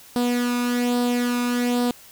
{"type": "tone with flanger", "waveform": "sawtooth", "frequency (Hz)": 243.5, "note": "B3", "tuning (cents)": -24, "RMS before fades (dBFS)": -22, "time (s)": [0.16, 1.91], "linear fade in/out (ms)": 0, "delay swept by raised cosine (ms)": [0.22, 0.81], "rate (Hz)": 1.2, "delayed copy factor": 0.6, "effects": ["white hiss -47 dBFS RMS until 2.11 s"]}